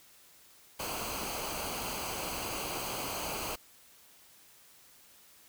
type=noise with comb filter; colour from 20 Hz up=pink; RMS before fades=-37 dBFS; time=0.79-3.56 s; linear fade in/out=10 ms; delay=0.55 ms; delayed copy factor=-0.65; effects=white hiss -59 dBFS RMS until 5.48 s